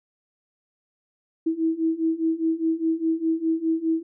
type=beating tone pair; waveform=sine; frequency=321.8 / 326.7 Hz; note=E4 / E4; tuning=-42 / -15 cents; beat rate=4.9 Hz; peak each=-25 / -23 dBFS; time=1.46-4.03 s; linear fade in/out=10 ms; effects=none